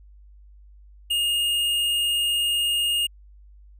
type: tone with hard clipping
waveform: sine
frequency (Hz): 2842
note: F7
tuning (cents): +30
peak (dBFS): -22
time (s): 1.1-3.07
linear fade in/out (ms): 10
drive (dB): 10
effects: added 50 Hz sine -46 dBFS peak until 3.79 s